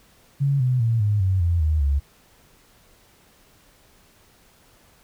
sine tone with pitch steps, 139.7 / 126.63 / 114.79 / 104.05 / 94.32 / 85.5 / 77.5 / 70.25 Hz, C#3 / B2 / A#2 / G#2 / F#2 / F2 / D#2 / C#2, +14 / +44 / -26 / +4 / +34 / -36 / -6 / +24 cents, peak -17 dBFS, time 0.4-2 s, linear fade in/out 20 ms, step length 200 ms, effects pink hiss -56 dBFS RMS until 5.03 s

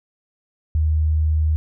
sine tone, 77.7 Hz, D#2, 2 cents flat, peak -15 dBFS, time 0.75-1.56 s, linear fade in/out 0 ms, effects none

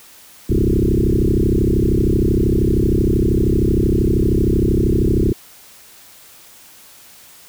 sine tone with frequency modulation, 138.59 Hz, C#3, in tune, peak -12 dBFS, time 0.49-5.33 s, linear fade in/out 10 ms, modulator 32.9 Hz, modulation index 7.7, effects white hiss -44 dBFS RMS until 7.48 s

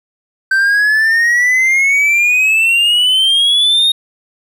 triangle exponential sweep, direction up, 1546 to 3729 Hz, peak -7 dBFS, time 0.51-3.92 s, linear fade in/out 5 ms, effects none

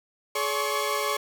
sawtooth tone cluster, 424.1 / 569 / 1073 / 1132 Hz, G#4 / C#5 / C6 / C#6, +36 / +45 / +43 / +36 cents, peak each -27 dBFS, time 0.35-1.17 s, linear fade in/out 5 ms, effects none

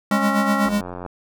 square tone with tremolo, 205.9 Hz, G#3, 15 cents flat, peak -17 dBFS, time 0.11-0.81 s, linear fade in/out 2 ms, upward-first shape sine, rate 8.1 Hz, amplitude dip 65%
harmonic tone, 273.1 Hz, C#4, 26 cents flat, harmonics 1 / 2 / 3 / 4 / 5 / 7, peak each -26 / -29 / -27 / -27 / -25 / -29 dBFS, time 0.11-0.69 s, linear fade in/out 5 ms
click train, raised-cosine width 1 ms, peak -18 dBFS, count 37, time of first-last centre 0.66-1.063 s, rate 89.4 Hz
effects none

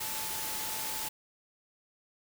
sine tone in noise, 873 Hz, A5, 14 cents flat, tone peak -44 dBFS, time 0-1.09 s, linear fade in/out 10 ms, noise white, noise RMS -36 dBFS, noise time 0-1.09 s, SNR -11 dB, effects none

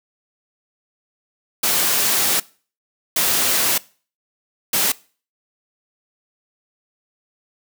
white noise bursts at uneven times, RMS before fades -18 dBFS, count 3, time 1.63-2.4 / 3.16-3.78 / 4.73-4.92 s, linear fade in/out 5 ms, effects noise-tail reverb RT60 0.4 s tail -22 dB re dry + high-pass 150 Hz 12 dB/octave

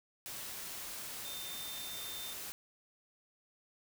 sine tone in noise, 3600 Hz, A7, 39 cents sharp, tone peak -45 dBFS, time 1.25-2.33 s, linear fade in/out 0 ms, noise white, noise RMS -44 dBFS, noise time 0.26-2.52 s, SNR -4 dB, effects none

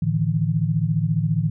sine chord, A suspended fourth, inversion none, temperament equal with one note detuned, 110 / 150.18 / 164.81 Hz, A2 / D3 / E3, 0 / +39 / 0 cents, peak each -24 / -22 / -22 dBFS, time 0.02-1.5 s, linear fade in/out 5 ms, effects none

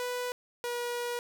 sawtooth tone pair in turn, 493.9 / 481.8 Hz, B4 / B4, 0 / -43 cents, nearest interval unison, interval 43 cents, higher first, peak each -28 / -28 dBFS, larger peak neither, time 0-0.32 / 0.64-1.19 s, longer second, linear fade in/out 0 ms, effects none

